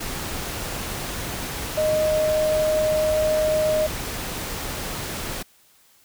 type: tone in noise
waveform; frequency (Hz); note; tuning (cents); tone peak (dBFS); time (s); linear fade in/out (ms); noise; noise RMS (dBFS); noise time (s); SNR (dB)
sine; 619; D#5; -9; -18; 1.77-3.87; 10; pink; -30; 0-5.43; +9
effects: white hiss -57 dBFS RMS until 6.04 s